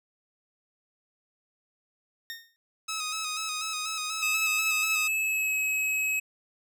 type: tone with exponential decay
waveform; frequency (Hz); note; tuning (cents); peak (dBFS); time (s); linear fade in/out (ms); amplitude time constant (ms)
20% pulse; 1839; A#6; -24; -28; 2.3-2.56; 0; 56
type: tone with vibrato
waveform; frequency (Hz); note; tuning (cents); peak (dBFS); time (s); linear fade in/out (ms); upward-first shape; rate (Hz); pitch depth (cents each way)
10% pulse; 1271; D#6; +36; -22; 2.88-5.08; 10; square; 4.1; 33
type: tone with pitch glide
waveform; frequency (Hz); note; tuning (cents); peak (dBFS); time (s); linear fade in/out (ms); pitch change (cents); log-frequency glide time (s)
square; 2600 to 2560; E7 to D#7; -24 to +49; -26; 4.22-6.2; 10; -27; 5.18-5.55
effects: none